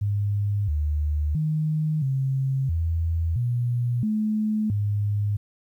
sine tone with pitch steps, 102.1 / 75 / 154.9 / 134 / 82.7 / 121 / 214.8 / 103.2 Hz, G#2 / D2 / D#3 / C3 / E2 / B2 / A3 / G#2, -29 / +37 / -7 / +42 / +6 / -35 / -41 / -10 cents, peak -21 dBFS, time 0.01-5.37 s, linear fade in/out 10 ms, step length 670 ms, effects 10-bit

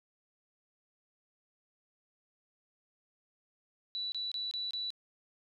sine tone bursts, 3951 Hz, B7, in tune, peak -34 dBFS, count 5, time 3.95-4.904 s, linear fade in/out 0 ms, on 170 ms, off 26 ms, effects none

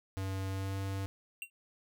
square tone with pitch glide, 96 to 97.28 Hz, G2 to G2, -36 to -13 cents, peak -35 dBFS, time 0.17-1.06 s, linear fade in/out 0 ms, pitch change +23 cents, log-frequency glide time 0.5-0.76 s
square tone with exponential decay, 2747 Hz, F7, 29 cents flat, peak -35 dBFS, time 1.42-1.5 s, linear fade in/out 1 ms, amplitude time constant 17 ms
effects none

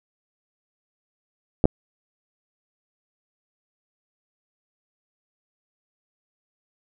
clicks, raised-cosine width 2 ms, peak -3 dBFS, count 2, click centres 1.641 / 1.655 s, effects none

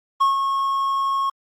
triangle tone with ADSR envelope, 1092 Hz, C#6, 26 cents flat, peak -11 dBFS, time 0.2-1.3 s, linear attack 13 ms, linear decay 140 ms, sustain -6 dB, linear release 7 ms, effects Opus 24 kbps

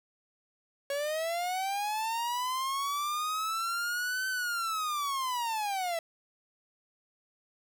45% pulse linear two-way sweep, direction up then down, 554.4 to 1537 to 654 Hz, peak -30 dBFS, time 0.9-5.99 s, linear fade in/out 2 ms, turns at 4.28 s, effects none

